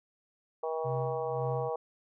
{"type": "harmonic tone", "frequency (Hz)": 160, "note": "D#3", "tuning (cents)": 49, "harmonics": [3, 4, 5, 6, 7], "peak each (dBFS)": [-33, -38, -38, -43, -43], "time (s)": [0.63, 1.76], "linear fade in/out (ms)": 5}
{"type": "tone with tremolo", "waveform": "triangle", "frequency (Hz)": 130.81, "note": "C3", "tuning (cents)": 0, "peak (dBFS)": -30, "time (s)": [0.84, 1.7], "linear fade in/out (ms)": 20, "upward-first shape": "sine", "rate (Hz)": 1.9, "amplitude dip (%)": 80}
{"effects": []}